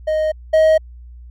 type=tone pair in turn; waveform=triangle; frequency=622.3 / 631.4 Hz; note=D#5 / D#5; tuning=0 / +25 cents; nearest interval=unison; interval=25 cents; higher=second; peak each=-13 / -7 dBFS; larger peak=second; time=0.07-0.32 / 0.53-0.78 s; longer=neither; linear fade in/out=10 ms; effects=added 60 Hz sine -35 dBFS peak until 1.3 s